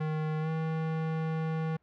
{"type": "tone with pitch glide", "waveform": "square", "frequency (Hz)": [155.56, 159.84], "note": ["D#3", "D#3"], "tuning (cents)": [0, 47], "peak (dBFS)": -30, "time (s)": [0, 1.77], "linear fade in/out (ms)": 10, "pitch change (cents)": 47, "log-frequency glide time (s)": [0.4, 0.49], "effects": ["pink hiss -73 dBFS RMS until 1.82 s", "low-pass 2000 Hz 12 dB/octave"]}